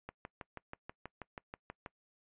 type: click train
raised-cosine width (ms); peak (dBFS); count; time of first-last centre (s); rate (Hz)
0.5; -28; 12; 0.09-1.861; 6.21
effects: noise-tail reverb RT60 0.1 s tail -23 dB re dry + resampled to 8000 Hz